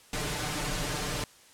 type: noise with comb filter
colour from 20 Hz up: pink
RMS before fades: -32 dBFS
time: 0.13-1.24 s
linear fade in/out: 2 ms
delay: 6.7 ms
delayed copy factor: +0.95
effects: white hiss -56 dBFS RMS until 1.53 s + low-pass 10000 Hz 12 dB/octave